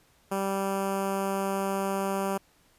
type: tone with notch filter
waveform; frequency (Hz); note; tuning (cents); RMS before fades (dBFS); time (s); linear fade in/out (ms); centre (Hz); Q
10% pulse; 195.1; G3; -8; -29; 0.31-2.38; 10; 3900; 0.62
effects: pink hiss -63 dBFS RMS until 2.78 s + resampled to 32000 Hz